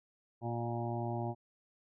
harmonic tone with a mistuned harmonic, 117.6 Hz, A#2, 16 cents sharp, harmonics 1 / 2 / 3 / 5 / 6 / 7 / 8, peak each -37 / -42 / -41 / -45 / -43 / -43 / -49 dBFS, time 0.41-1.35 s, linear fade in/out 50 ms, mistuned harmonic 5, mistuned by +18 cents, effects none

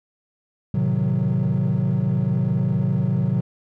triangle chord, A diminished seventh, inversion none, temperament equal, 110 / 130.81 / 155.56 / 185 Hz, A2 / C3 / Eb3 / Gb3, 0 / 0 / 0 / 0 cents, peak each -23 / -19 / -22 / -20 dBFS, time 0.74-3.41 s, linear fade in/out 5 ms, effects tanh soft clip ceiling -12 dBFS

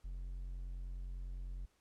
triangle tone, 44.93 Hz, F1, 50 cents sharp, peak -39 dBFS, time 0.04-1.66 s, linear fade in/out 10 ms, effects pink hiss -75 dBFS RMS until 1.8 s + low-pass 11000 Hz 12 dB/octave

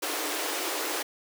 pink high-pass noise, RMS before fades -31 dBFS, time 0.02-1.03 s, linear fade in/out 10 ms, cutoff 290 Hz, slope 96 dB/octave, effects none

